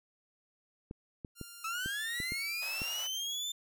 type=clicks; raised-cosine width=3 ms; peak=-28 dBFS; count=7; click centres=0.911 / 1.248 / 1.413 / 1.86 / 2.202 / 2.321 / 2.818 s
type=tone with pitch glide; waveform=5% pulse; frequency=1396.9 to 1330.7 Hz; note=F6 to E6; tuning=0 to +16 cents; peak=-37 dBFS; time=1.35-3.06 s; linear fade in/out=50 ms; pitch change=-84 cents; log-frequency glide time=2.33-2.5 s
type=linear sweep; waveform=30% pulse; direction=up; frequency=1285 to 3584 Hz; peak=-32 dBFS; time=1.64-3.52 s; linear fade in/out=5 ms
type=high-pass noise; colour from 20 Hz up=pink; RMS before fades=-47 dBFS; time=2.61-3.08 s; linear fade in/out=20 ms; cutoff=540 Hz; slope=48 dB/octave
effects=none